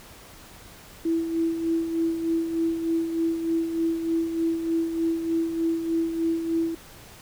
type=tone with tremolo; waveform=sine; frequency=329.6 Hz; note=E4; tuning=in tune; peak=-20 dBFS; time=1.05-6.75 s; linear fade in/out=5 ms; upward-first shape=sine; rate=3.3 Hz; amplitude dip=55%; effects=pink hiss -47 dBFS RMS until 7.21 s